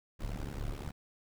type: noise with amplitude modulation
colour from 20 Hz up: brown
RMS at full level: -34 dBFS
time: 0.19-0.92 s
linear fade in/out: 20 ms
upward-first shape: sine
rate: 71.7 Hz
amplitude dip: 90%
effects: none